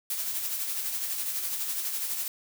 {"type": "noise with tremolo", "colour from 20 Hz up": "blue", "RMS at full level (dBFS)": -30, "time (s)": [0.1, 2.28], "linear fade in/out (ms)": 2, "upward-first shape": "sine", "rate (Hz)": 12, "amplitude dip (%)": 40, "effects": []}